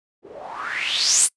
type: noise with low-pass filter sweep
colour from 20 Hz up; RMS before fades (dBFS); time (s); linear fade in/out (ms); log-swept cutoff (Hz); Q
blue; -22; 0.22-1.29; 50; 360 to 10000; 5.7
effects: noise-tail reverb RT60 0.1 s tail -24 dB re dry + resampled to 24000 Hz